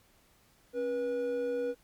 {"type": "tone pair together", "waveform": "triangle", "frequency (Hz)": [272.4, 485.3], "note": ["C#4", "B4"], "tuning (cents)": [-30, -30], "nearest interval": "minor seventh", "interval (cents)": 1000, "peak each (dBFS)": [-37, -28], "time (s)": [0.73, 1.75], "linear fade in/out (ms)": 50, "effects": ["pink hiss -65 dBFS RMS until 1.83 s", "MP3 96 kbps"]}